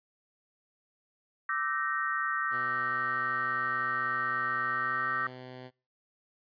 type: chord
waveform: sine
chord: E half-diminished seventh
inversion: third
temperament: equal with one note detuned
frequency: 1174.7 / 1318.5 / 1541 / 1864.7 Hz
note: D6 / E6 / G6 / Bb6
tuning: 0 / 0 / -30 / 0 cents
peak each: -34 dBFS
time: 1.49-5.27 s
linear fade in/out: 2 ms
type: tone with pitch glide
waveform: 10% pulse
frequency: 123.47 to 127.38 Hz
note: B2 to C3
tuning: 0 to -46 cents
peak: -35 dBFS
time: 2.5-5.71 s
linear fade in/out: 50 ms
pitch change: +54 cents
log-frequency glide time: 4.65-5.24 s
effects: noise-tail reverb RT60 0.4 s tail -26 dB re dry + resampled to 11025 Hz